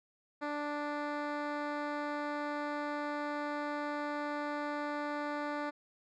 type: tone with low-pass filter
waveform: 10% pulse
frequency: 293.7 Hz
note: D4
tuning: in tune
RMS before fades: -37 dBFS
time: 0.41-5.71 s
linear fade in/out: 20 ms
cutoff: 2700 Hz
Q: 0.5
effects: none